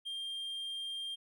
triangle tone, 3195 Hz, G7, 32 cents sharp, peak -36 dBFS, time 0.05-1.16 s, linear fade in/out 20 ms, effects none

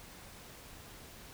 silence, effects pink hiss -52 dBFS RMS until 1.33 s

